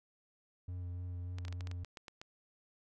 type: tone with vibrato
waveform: triangle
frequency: 89.1 Hz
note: F2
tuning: 35 cents sharp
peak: -37 dBFS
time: 0.68-1.84 s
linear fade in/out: 5 ms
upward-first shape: sine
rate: 3.4 Hz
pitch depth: 17 cents each way
type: clicks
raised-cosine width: 0.2 ms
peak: -30 dBFS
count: 11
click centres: 1.385 / 1.451 / 1.482 / 1.526 / 1.608 / 1.672 / 1.714 / 1.847 / 1.972 / 2.082 / 2.215 s
effects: none